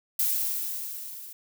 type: noise with level ramp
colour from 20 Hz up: violet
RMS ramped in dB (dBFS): -24 to -43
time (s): 0.19-1.33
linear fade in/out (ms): 5
effects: none